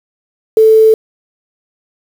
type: tone with quantisation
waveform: sine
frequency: 440 Hz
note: A4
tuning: in tune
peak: -3 dBFS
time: 0.57-0.94 s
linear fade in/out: 2 ms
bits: 5
effects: none